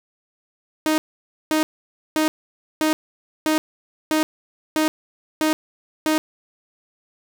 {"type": "tone bursts", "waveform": "sawtooth", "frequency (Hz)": 311.1, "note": "D#4", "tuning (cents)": 0, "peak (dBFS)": -13, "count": 9, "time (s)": [0.86, 6.18], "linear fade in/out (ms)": 0, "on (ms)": 120, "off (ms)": 530, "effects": []}